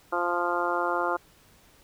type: harmonic tone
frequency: 174.61 Hz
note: F3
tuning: in tune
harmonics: 2 / 3 / 4 / 5 / 6 / 7 / 8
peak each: -32 / -32 / -32 / -32 / -32 / -32 / -32 dBFS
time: 0.12-1.17 s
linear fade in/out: 10 ms
effects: pink hiss -58 dBFS RMS until 1.83 s